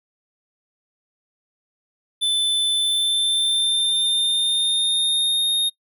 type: tone with pitch glide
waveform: square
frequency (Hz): 3520 to 3701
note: A7 to A#7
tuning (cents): 0 to -13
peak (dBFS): -18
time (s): 2.21-5.7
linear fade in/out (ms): 20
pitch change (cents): +87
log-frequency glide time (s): 2.74-5.53
effects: noise-tail reverb RT60 0.1 s tail -25 dB re dry